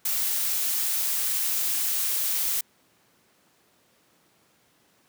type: noise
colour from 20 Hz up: blue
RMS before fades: -26 dBFS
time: 0.05-2.61 s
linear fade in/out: 5 ms
effects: pink hiss -63 dBFS RMS until 5.08 s + high-pass 150 Hz 12 dB/octave